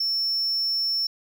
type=tone; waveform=triangle; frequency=5400 Hz; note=E8; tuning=41 cents sharp; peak=-21 dBFS; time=0-1.07 s; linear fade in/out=5 ms; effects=none